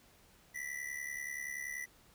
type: ring-modulated tone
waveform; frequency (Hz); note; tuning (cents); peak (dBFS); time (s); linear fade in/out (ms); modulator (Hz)
square; 1975.5; B6; 0; -37; 0.54-1.86; 20; 35.2
effects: pink hiss -64 dBFS RMS until 2.14 s